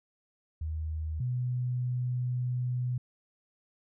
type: tone pair in turn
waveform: sine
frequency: 78.6 / 124.52 Hz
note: D#2 / B2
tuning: +18 / +15 cents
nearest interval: minor sixth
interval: 797 cents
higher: second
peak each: -31 / -28 dBFS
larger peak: second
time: 0.61-1.2 / 1.2-2.98 s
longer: second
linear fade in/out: 5 ms
effects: none